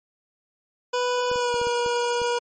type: tone with pitch glide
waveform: 25% pulse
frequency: 493.9 to 480.1 Hz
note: B4 to B4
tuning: 0 to -49 cents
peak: -18 dBFS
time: 0.93-2.39 s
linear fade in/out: 10 ms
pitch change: -49 cents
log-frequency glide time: 1.32-1.58 s
type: clicks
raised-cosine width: 3 ms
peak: -26 dBFS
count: 7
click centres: 1.315 / 1.359 / 1.542 / 1.615 / 1.67 / 1.862 / 2.217 s
effects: MP3 32 kbps